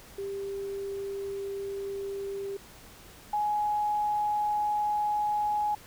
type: tone pair in turn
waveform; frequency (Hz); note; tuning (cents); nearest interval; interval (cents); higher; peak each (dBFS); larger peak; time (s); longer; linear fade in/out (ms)
sine; 395.1 / 837.2; G4 / G#5; +14 / +14; octave + minor second; 1300; second; -32 / -25; second; 0.18-2.57 / 3.33-5.75; second; 5
effects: pink hiss -51 dBFS RMS until 5.86 s